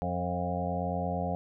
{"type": "harmonic tone with a mistuned harmonic", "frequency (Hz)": 88.9, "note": "F2", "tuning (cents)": 31, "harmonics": [1, 2, 3, 5, 6, 7, 8, 9], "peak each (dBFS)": [-36, -34, -41, -42, -37, -40, -35, -40], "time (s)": [0.02, 1.35], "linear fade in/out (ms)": 0, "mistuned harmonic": 7, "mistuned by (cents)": 21, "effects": []}